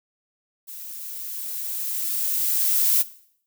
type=noise with level ramp; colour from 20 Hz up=violet; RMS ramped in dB=-38 to -18 dBFS; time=0.67-3.03 s; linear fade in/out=20 ms; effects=noise-tail reverb RT60 0.6 s tail -17 dB re dry